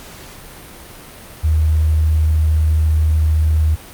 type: tone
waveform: sine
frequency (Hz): 78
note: D#2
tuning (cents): +5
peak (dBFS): -11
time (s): 1.43-3.76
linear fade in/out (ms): 20
effects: pink hiss -37 dBFS RMS until 3.93 s + Opus 48 kbps